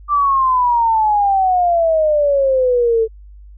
sine exponential sweep, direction down, 1184 to 440 Hz, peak -11 dBFS, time 0.08-3.08 s, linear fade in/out 50 ms, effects added 50 Hz sine -36 dBFS peak until 3.57 s

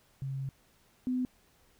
sine tone pair in turn, 135.2 / 252.8 Hz, C#3 / B3, -43 / +41 cents, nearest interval major seventh, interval 1084 cents, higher second, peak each -33 / -28 dBFS, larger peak second, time 0.22-0.49 / 1.07-1.25 s, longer first, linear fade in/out 0 ms, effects pink hiss -66 dBFS RMS until 1.79 s

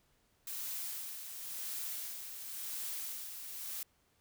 blue noise with tremolo, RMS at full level -40 dBFS, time 0.47-3.83 s, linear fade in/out 2 ms, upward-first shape sine, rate 0.94 Hz, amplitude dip 50%, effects pink hiss -73 dBFS RMS until 4.2 s

